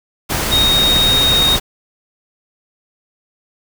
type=tone in noise; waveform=sine; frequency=3729 Hz; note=A#7; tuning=in tune; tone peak=-11 dBFS; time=0.51-1.57 s; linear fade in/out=20 ms; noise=pink; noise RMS=-18 dBFS; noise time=0.29-1.6 s; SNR=+4 dB; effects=none